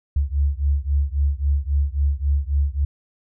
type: beating tone pair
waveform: sine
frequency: 69.3 / 73 Hz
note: C#2 / D2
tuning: 0 / -10 cents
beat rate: 3.7 Hz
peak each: -20 / -21 dBFS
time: 0.16-2.85 s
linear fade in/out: 5 ms
effects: none